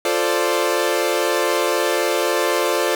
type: chord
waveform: sawtooth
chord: D minor seventh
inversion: first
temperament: equal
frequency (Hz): 349.2 / 440 / 523.3 / 587.3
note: F4 / A4 / C5 / D5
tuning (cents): 0 / 0 / 0 / 0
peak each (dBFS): -19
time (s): 0.05-2.95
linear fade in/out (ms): 2
effects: none